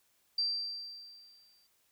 sine tone with exponential decay, 4699 Hz, D8, in tune, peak -27 dBFS, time 0.38-1.67 s, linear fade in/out 5 ms, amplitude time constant 280 ms, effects white hiss -72 dBFS RMS until 1.91 s

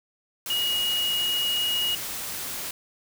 sine tone in noise, 2885 Hz, F#7, 44 cents flat, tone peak -23 dBFS, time 0.5-1.95 s, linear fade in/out 2 ms, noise white, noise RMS -33 dBFS, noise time 0.46-2.71 s, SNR +7 dB, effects none

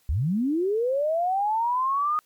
sine linear sweep, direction up, 58.5 to 1244.5 Hz, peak -21 dBFS, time 0.09-2.19 s, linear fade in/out 0 ms, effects white hiss -64 dBFS RMS until 2.25 s + MP3 96 kbps

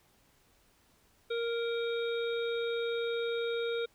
harmonic tone, 466.2 Hz, A#4, in tune, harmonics 1 / 3 / 5 / 7 / 8, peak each -31 / -41 / -45 / -51 / -42 dBFS, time 1.3-3.86 s, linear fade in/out 10 ms, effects pink hiss -67 dBFS RMS until 3.94 s

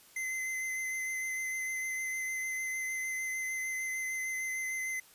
square tone with vibrato, 2056 Hz, C7, 31 cents flat, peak -34 dBFS, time 0.16-5 s, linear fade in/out 5 ms, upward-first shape sine, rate 6.6 Hz, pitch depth 14 cents each way, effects white hiss -59 dBFS RMS until 5.14 s + resampled to 32000 Hz

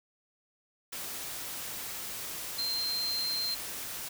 sine tone in noise, 4154 Hz, C8, 13 cents flat, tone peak -30 dBFS, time 2.58-3.55 s, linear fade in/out 10 ms, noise white, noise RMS -39 dBFS, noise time 0.92-4.09 s, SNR +6 dB, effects none

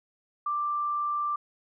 sine tone, 1179 Hz, D6, 6 cents sharp, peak -26 dBFS, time 0.46-1.36 s, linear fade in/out 5 ms, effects none

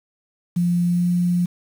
sine tone with pitch glide, 174.61 to 176.33 Hz, F3 to F3, 0 to +17 cents, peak -16 dBFS, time 0.56-1.46 s, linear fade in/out 10 ms, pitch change +17 cents, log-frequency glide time 0.87-1.06 s, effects 7-bit

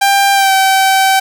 sawtooth tone with pitch glide, 793 to 770.4 Hz, G5 to G5, +20 to -30 cents, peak -4 dBFS, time 0.01-1.2 s, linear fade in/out 10 ms, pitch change -50 cents, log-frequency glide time 0.33-0.53 s, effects none

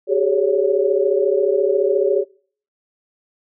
sine tone cluster, 384.9 / 419.2 / 543 / 562 Hz, G4 / G#4 / C#5 / C#5, -32 / +16 / -36 / +24 cents, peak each -18 / -18 / -26 / -20 dBFS, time 0.07-2.25 s, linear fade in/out 50 ms, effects noise-tail reverb RT60 0.5 s tail -24 dB re dry

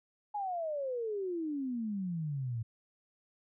sine exponential sweep, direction down, 848 to 110 Hz, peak -33 dBFS, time 0.34-2.63 s, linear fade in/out 10 ms, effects none

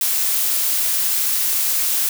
blue noise, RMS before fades -19 dBFS, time 0.01-2.09 s, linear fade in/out 2 ms, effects none

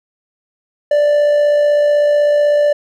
triangle tone with amplitude modulation, 587.3 Hz, D5, in tune, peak -6 dBFS, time 0.91-2.73 s, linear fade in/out 5 ms, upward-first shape sine, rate 56 Hz, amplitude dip 30%, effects none

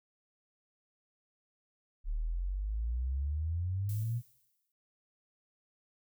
sine exponential sweep, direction up, 35.94 to 122.6 Hz, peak -31 dBFS, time 2.04-4.22 s, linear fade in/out 50 ms
violet noise with exponential decay, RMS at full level -46 dBFS, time 3.89-4.72 s, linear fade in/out 1 ms, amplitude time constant 180 ms
effects noise-tail reverb RT60 0.4 s tail -23 dB re dry

